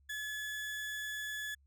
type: tone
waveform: 35% pulse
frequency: 1712 Hz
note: A6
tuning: 48 cents flat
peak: -36 dBFS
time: 0.09-1.55 s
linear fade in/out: 10 ms
effects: added 69 Hz sine -64 dBFS peak until 1.66 s